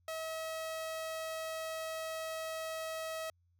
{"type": "tone", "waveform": "sawtooth", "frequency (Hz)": 642, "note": "E5", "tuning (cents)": -46, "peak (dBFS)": -34, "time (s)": [0.08, 3.3], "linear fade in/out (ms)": 2, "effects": ["added 87 Hz sine -69 dBFS peak until 3.59 s"]}